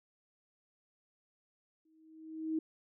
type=tone with exponential growth; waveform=sine; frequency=317.5 Hz; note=D#4; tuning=35 cents sharp; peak=-29 dBFS; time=1.85-2.59 s; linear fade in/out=5 ms; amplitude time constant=160 ms; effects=none